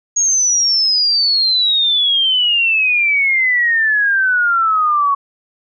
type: exponential sweep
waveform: sine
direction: down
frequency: 6645 to 1108.7 Hz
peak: -11 dBFS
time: 0.16-5.15 s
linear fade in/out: 10 ms
effects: none